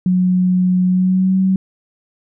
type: tone with pitch glide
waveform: sine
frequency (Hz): 182.6 to 189.37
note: F#3 to F#3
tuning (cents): -23 to +40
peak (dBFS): -11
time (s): 0.06-1.56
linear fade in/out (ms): 2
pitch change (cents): +63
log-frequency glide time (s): 0.87-1.38
effects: none